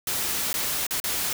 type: noise with dropouts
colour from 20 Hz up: white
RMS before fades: -27 dBFS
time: 0.07-1.33 s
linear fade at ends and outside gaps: 2 ms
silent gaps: 0.53-0.54 / 0.867-0.908 / 1.001-1.04 s
effects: none